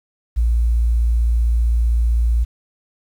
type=tone; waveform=sine; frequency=57.8 Hz; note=A#1; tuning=14 cents flat; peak=-13 dBFS; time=0.36-2.45 s; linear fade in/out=20 ms; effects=8-bit